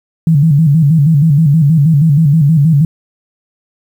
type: tone with vibrato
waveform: sine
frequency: 151.9 Hz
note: D#3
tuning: 41 cents flat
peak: -5 dBFS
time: 0.27-2.85 s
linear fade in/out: 2 ms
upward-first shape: square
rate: 6.3 Hz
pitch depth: 120 cents each way
effects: 7-bit